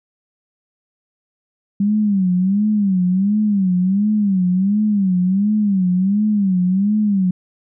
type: tone with vibrato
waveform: sine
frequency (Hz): 196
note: G3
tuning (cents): 0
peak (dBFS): -13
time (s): 1.8-7.31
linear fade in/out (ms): 5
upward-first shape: sine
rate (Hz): 1.4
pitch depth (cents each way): 150
effects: none